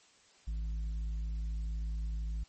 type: tone with tanh clipping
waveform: sine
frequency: 54.1 Hz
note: A1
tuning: 29 cents flat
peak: -34 dBFS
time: 0.47-2.44 s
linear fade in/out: 10 ms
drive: 5 dB
effects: white hiss -63 dBFS RMS until 2.48 s + MP3 32 kbps